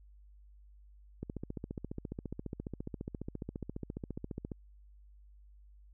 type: click train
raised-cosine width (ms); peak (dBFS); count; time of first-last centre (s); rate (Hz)
3; -26; 49; 1.23-4.518; 14.6
effects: added 50 Hz sine -55 dBFS peak until 5.93 s